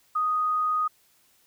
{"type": "tone", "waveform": "sine", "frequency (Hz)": 1244.5, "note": "D#6", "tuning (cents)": 0, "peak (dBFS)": -22, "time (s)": [0.15, 0.88], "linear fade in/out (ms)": 10, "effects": ["white hiss -63 dBFS RMS until 1.46 s"]}